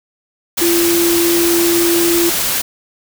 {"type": "tone in noise", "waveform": "sine", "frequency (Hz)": 341.2, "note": "F4", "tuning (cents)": -40, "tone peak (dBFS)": -12, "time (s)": [0.61, 2.3], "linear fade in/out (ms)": 10, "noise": "white", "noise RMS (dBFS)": -17, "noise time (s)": [0.57, 2.62], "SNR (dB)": 2, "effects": []}